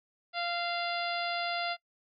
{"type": "harmonic tone with a mistuned harmonic", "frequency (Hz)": 693, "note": "F5", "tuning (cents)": -14, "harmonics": [1, 2, 3, 4, 5, 6, 7], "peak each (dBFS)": [-34, -37, -39, -40, -41, -42, -42], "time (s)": [0.33, 1.77], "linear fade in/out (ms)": 50, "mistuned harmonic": 7, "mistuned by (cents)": -17, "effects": ["noise-tail reverb RT60 0.1 s tail -23 dB re dry"]}